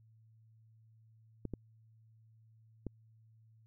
clicks, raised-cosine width 3 ms, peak -26 dBFS, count 3, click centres 1.453 / 1.537 / 2.867 s, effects added 111 Hz sine -61 dBFS peak until 3.66 s

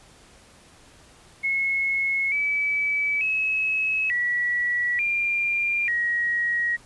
sine tone with pitch steps, 2179 / 2295 / 2573 / 1939 / 2393 / 1897 Hz, C#7 / D7 / E7 / B6 / D7 / A#6, -30 / -40 / -43 / -32 / +32 / +30 cents, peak -21 dBFS, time 1.43-6.77 s, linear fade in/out 20 ms, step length 890 ms, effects pink hiss -52 dBFS RMS until 6.85 s + resampled to 24000 Hz

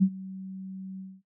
sine tone with ADSR envelope, 190 Hz, F#3, 46 cents sharp, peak -15 dBFS, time 0-1.22 s, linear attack 26 ms, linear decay 64 ms, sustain -21 dB, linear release 230 ms, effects noise-tail reverb RT60 0.1 s tail -20 dB re dry

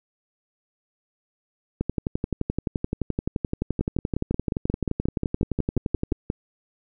two click trains, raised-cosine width 3 ms, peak -11 / -11 dBFS, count 15 / 51, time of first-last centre 3.81-6.301 / 1.81-6.12 s, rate 5.62 / 11.6 Hz, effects none

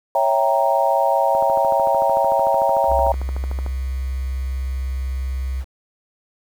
sine chord, C# diminished seventh, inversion none, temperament equal, 554.4 / 659.3 / 784 / 932.3 Hz, C#5 / E5 / G5 / Bb5, 0 / 0 / 0 / 0 cents, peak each -20 dBFS, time 0.15-3.12 s, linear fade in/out 2 ms
click train, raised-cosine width 1 ms, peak -18 dBFS, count 32, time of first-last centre 1.35-3.663 s, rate 13.4 Hz
sine tone, 65.41 Hz, C2, in tune, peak -21 dBFS, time 2.87-5.65 s, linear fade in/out 50 ms
effects 7-bit

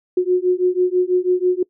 sine beating tone pair, 360.3 / 366.4 Hz, F#4 / F#4, -46 / -17 cents, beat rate 6.1 Hz, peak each -17 dBFS, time 0.17-1.63 s, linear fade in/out 5 ms, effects noise-tail reverb RT60 0.1 s tail -23 dB re dry

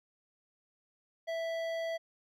triangle tone with hard clipping, 659.3 Hz, E5, in tune, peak -35 dBFS, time 1.27-1.98 s, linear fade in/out 20 ms, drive 16 dB, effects none

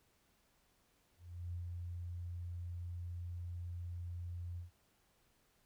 sine tone with ADSR envelope, 87.31 Hz, F2, in tune, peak -39 dBFS, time 1.17-4.71 s, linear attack 360 ms, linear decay 110 ms, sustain -2 dB, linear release 130 ms, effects pink hiss -74 dBFS RMS until 5.65 s

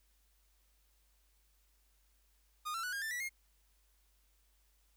45% pulse tone with pitch steps, 1227 / 1345.8 / 1476.1 / 1619 / 1775.8 / 1947.7 / 2136 Hz, D#6 / E6 / F#6 / G#6 / A6 / B6 / C7, -25 / +35 / -5 / -45 / +15 / -25 / +35 cents, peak -37 dBFS, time 2.65-3.294 s, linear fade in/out 20 ms, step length 92 ms, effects added 50 Hz sine -70 dBFS peak until 4.96 s + white hiss -75 dBFS RMS until 4.96 s

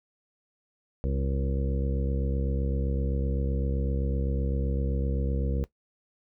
harmonic tone with a mistuned harmonic, 67.8 Hz, C#2, 38 cents flat, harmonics 1 / 2 / 3 / 4 / 5 / 6 / 7 / 8, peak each -27 / -32 / -36 / -40 / -42 / -47 / -37 / -43 dBFS, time 1.04-5.64 s, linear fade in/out 0 ms, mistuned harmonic 5, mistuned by +19 cents, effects noise-tail reverb RT60 0.1 s tail -17 dB re dry

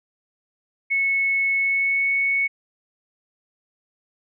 sine tone with pitch glide, 2200 to 2215 Hz, C#7 to C#7, -14 to -2 cents, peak -18 dBFS, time 0.9-2.48 s, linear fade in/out 20 ms, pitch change +12 cents, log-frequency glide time 1.57-2.11 s, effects none

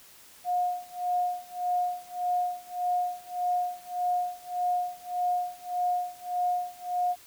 sine tone with tremolo, 717 Hz, F5, 45 cents sharp, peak -23 dBFS, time 0.44-7.16 s, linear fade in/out 50 ms, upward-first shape sine, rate 1.7 Hz, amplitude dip 95%, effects white hiss -53 dBFS RMS until 7.26 s

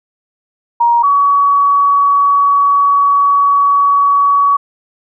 sine tone pair in turn, 943 / 1130.5 Hz, A#5 / C#6, +20 / +34 cents, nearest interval minor third, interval 314 cents, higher second, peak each -7 dBFS, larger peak neither, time 0.8-1.03 / 1.03-4.57 s, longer second, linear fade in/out 10 ms, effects none

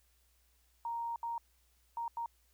sine tone bursts at uneven times, 932.3 Hz, A#5, in tune, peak -35 dBFS, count 4, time 0.85-1.16 / 1.23-1.38 / 1.97-2.08 / 2.17-2.26 s, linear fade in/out 2 ms, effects added 60 Hz sine -70 dBFS peak until 2.53 s + white hiss -73 dBFS RMS until 2.53 s

